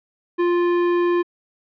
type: tone with tanh clipping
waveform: sine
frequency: 349.2 Hz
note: F4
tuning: in tune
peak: -18 dBFS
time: 0.38-1.23 s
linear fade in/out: 20 ms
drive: 16 dB
effects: low-pass 3000 Hz 12 dB/octave